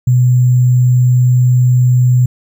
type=tone with sample-and-hold; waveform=sine; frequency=125.2 Hz; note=B2; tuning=24 cents sharp; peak=-6 dBFS; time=0.07-2.26 s; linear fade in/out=5 ms; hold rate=7350 Hz; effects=none